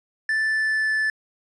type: tone with pitch glide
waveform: triangle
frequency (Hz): 1760 to 1746.8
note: A6 to A6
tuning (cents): 0 to -13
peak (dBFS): -18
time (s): 0.29-1.1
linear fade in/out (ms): 2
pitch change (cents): -13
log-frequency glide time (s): 0.45-0.94
effects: resampled to 24000 Hz + 10-bit